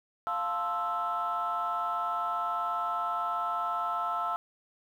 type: chord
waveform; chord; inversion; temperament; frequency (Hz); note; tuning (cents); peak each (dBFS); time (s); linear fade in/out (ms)
sine; F major seventh; none; equal; 698.5 / 880 / 1046.5 / 1318.5; F5 / A5 / C6 / E6; 0 / 0 / 0 / 0; -34 / -36 / -36 / -30; 0.27-4.36; 0
effects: tanh soft clip ceiling -22 dBFS + 10-bit